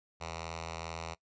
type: tone with notch filter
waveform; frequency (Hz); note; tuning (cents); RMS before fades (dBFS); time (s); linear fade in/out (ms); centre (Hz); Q
5% pulse; 82.41; E2; 0; -41; 0.2-1.15; 20; 280; 0.54
effects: noise-tail reverb RT60 0.1 s tail -22 dB re dry + resampled to 16000 Hz